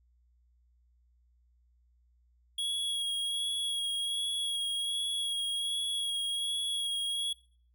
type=tone with vibrato; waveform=square; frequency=3322 Hz; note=G#7; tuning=in tune; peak=-31 dBFS; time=2.58-7.33 s; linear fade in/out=5 ms; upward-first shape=sine; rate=1.3 Hz; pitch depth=19 cents each way; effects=noise-tail reverb RT60 0.5 s tail -22 dB re dry + added 60 Hz sine -64 dBFS peak until 7.74 s